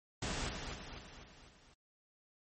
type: noise with echo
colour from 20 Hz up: pink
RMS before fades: -38 dBFS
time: 0.22-0.49 s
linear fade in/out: 5 ms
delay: 250 ms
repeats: 5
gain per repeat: -5 dB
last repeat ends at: 1.74 s
effects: MP3 32 kbps